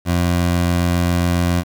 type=tone; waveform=20% pulse; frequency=87.31 Hz; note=F2; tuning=in tune; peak=-10 dBFS; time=0.05-1.64 s; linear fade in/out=50 ms; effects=7-bit